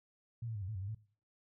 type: tone with pitch steps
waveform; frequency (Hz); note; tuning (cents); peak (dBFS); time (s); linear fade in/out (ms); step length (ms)
sine; 116.7 / 112.4 / 102.9 / 92.6 / 109.5 / 93.1 / 98.6 / 109.7; A#2 / A2 / G#2 / F#2 / A2 / F#2 / G2 / A2; +2 / +37 / -16 / +2 / -8 / +11 / +11 / -5; -38; 0.42-0.948; 5; 66
effects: noise-tail reverb RT60 0.4 s tail -18 dB re dry